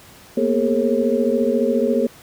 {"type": "tone cluster", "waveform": "sine", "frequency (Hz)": [231.3, 245.6, 407.7, 451.8, 543], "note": ["A#3", "B3", "G#4", "A4", "C#5"], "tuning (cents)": [-13, -9, -32, 46, -36], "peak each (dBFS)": -22, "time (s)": [0.37, 2.07], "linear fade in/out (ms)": 5, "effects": ["pink hiss -45 dBFS RMS until 2.22 s", "high-pass 60 Hz 12 dB/octave"]}